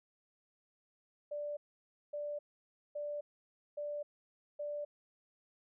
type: tone bursts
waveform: sine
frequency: 587.3 Hz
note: D5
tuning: in tune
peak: -37 dBFS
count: 5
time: 1.31-4.85 s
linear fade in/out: 10 ms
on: 260 ms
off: 560 ms
effects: none